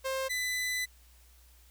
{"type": "tone pair in turn", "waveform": "sawtooth", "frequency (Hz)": [530, 2001], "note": ["C5", "B6"], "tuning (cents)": [22, 22], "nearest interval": "octave + major seventh", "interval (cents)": 2300, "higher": "second", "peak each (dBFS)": -27, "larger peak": "neither", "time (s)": [[0.04, 0.29], [0.29, 0.86]], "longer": "second", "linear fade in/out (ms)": 20, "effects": ["added 60 Hz sine -57 dBFS peak until 1.7 s", "white hiss -63 dBFS RMS until 1.7 s"]}